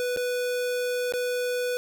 square tone with dropouts, 493.9 Hz, B4, in tune, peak -26 dBFS, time 0-1.77 s, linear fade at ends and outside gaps 0 ms, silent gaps 0.163-0.172 / 1.123-1.137 s, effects none

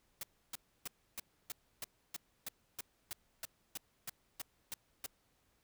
white noise bursts, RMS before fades -42 dBFS, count 16, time 0.21-5.062 s, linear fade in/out 2 ms, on 22 ms, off 300 ms, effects pink hiss -75 dBFS RMS until 5.63 s

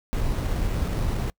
brown noise with sample-and-hold, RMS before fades -25 dBFS, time 0.13-1.3 s, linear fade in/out 0 ms, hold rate 4900 Hz, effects noise-tail reverb RT60 0.1 s tail -26 dB re dry

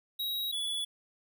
square tone pair in turn, 3831 / 3417 Hz, A#7 / G#7, +47 / +49 cents, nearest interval major second, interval 198 cents, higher first, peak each -32 / -32 dBFS, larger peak neither, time 0.19-0.52 / 0.52-0.85 s, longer neither, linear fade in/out 10 ms, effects none

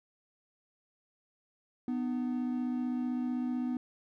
triangle tone pair together, 248.2 / 303.9 Hz, B3 / D#4, +9 / -41 cents, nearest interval major third, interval 350 cents, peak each -29 / -37 dBFS, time 1.88-3.77 s, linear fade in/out 2 ms, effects none

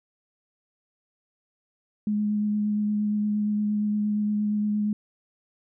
sine tone with vibrato, 209.4 Hz, G#3, 15 cents sharp, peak -22 dBFS, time 2.07-4.93 s, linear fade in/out 2 ms, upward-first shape sine, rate 8.6 Hz, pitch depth 12 cents each way, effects none

